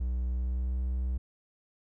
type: tone with pitch glide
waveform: triangle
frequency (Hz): 61.74 to 63.15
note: B1 to B1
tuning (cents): 0 to +39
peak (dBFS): -26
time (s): 0-1.18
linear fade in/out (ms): 10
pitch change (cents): +39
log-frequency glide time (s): 0.27-0.8
effects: none